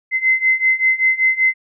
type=beating tone pair; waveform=sine; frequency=2056 / 2061.2 Hz; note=C7 / C7; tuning=-31 / -27 cents; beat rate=5.2 Hz; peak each=-17 / -15 dBFS; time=0.11-1.54 s; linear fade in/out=50 ms; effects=none